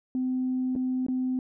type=tone with dropouts; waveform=sine; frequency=256.2 Hz; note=C4; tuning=36 cents flat; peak=-24 dBFS; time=0.15-1.39 s; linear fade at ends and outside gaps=1 ms; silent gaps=0.753-0.761 / 1.065-1.084 s; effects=tanh soft clip ceiling -20 dBFS